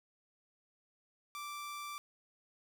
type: tone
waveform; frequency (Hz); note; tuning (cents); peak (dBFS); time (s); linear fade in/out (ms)
sawtooth; 1172; D6; -4; -38; 1.35-1.98; 0
effects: none